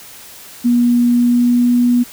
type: tone with pitch glide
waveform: sine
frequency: 240.8 to 243.2 Hz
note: B3 to B3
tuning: -44 to -26 cents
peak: -9 dBFS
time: 0.64-2.04 s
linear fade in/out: 20 ms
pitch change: +18 cents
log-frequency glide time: 1.06-1.7 s
effects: white hiss -37 dBFS RMS until 2.12 s